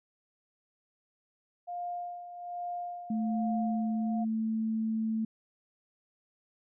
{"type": "tone with tremolo", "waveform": "sine", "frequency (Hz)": 705, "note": "F5", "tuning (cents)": 16, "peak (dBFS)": -33, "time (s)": [1.67, 4.25], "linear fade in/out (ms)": 20, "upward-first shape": "sine", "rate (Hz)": 1.2, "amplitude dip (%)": 65}
{"type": "tone with pitch glide", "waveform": "sine", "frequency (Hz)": [220, 221.4], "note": ["A3", "A3"], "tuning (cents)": [0, 11], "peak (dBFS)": -28, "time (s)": [3.1, 5.25], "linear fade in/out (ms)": 5, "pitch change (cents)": 11, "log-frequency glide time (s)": [3.83, 4.25]}
{"effects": []}